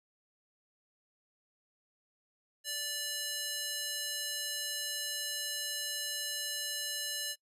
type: tone with high-pass filter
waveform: square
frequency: 584 Hz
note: D5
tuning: 10 cents flat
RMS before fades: -37 dBFS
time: 2.64-7.36 s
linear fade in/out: 50 ms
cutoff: 3100 Hz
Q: 0.66
effects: noise-tail reverb RT60 0.1 s tail -24 dB re dry + resampled to 32000 Hz